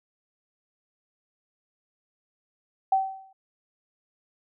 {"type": "tone with exponential decay", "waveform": "sine", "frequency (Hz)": 769, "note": "G5", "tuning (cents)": -33, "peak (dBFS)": -16, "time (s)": [2.92, 3.33], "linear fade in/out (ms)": 5, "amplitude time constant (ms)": 89, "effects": []}